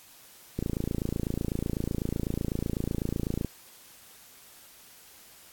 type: click train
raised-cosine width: 3 ms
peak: -16 dBFS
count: 81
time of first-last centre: 0.59-3.447 s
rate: 28 Hz
effects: white hiss -53 dBFS RMS until 5.52 s + AAC 64 kbps